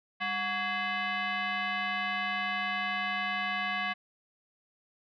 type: tone with frequency modulation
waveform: sine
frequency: 200.8 Hz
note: G3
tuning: 42 cents sharp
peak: -29 dBFS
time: 0.2-3.94 s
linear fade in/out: 20 ms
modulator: 931 Hz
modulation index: 2.8
effects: none